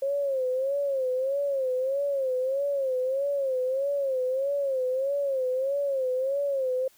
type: tone with vibrato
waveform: sine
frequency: 537 Hz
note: C5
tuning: 45 cents sharp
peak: -24 dBFS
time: 0.02-6.88 s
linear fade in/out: 5 ms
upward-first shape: sine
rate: 1.6 Hz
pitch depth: 100 cents each way
effects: white hiss -60 dBFS RMS until 6.97 s